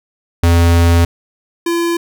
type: tone pair in turn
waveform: square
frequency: 85 / 340 Hz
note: F2 / F4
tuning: -46 / -46 cents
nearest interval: 2 octaves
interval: 2400 cents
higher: second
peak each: -8 / -14 dBFS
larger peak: first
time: 0.43-1.05 / 1.66-1.97 s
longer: first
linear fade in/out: 5 ms
effects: none